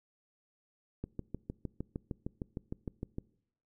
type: click train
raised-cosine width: 3 ms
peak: -24 dBFS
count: 15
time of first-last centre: 1.04-3.184 s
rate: 6.53 Hz
effects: noise-tail reverb RT60 0.7 s tail -23 dB re dry